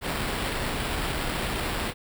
pink noise with sample-and-hold, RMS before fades -29 dBFS, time 0.01-1.94 s, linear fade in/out 50 ms, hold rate 6300 Hz, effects none

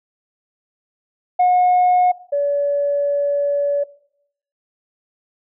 sine tone pair in turn, 724 / 571.6 Hz, F#5 / D5, -38 / -47 cents, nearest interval major third, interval 409 cents, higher first, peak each -9 / -15 dBFS, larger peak first, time 1.39-2.12 / 2.32-3.84 s, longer second, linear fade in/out 10 ms, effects noise-tail reverb RT60 0.7 s tail -20 dB re dry + tanh soft clip ceiling -9 dBFS

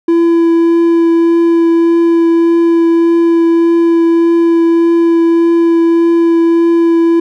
triangle tone with vibrato, 335.2 Hz, E4, 29 cents sharp, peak -4 dBFS, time 0.08-7.2 s, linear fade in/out 5 ms, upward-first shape triangle, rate 1.7 Hz, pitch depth 11 cents each way, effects none

